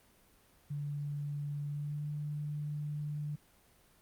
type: tone with pitch glide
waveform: sine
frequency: 145.1 to 148.32 Hz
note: D3 to D3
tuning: -21 to +17 cents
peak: -35 dBFS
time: 0.7-3.36 s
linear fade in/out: 10 ms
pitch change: +38 cents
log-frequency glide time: 1.67-2.05 s
effects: pink hiss -65 dBFS RMS until 4.01 s + Opus 32 kbps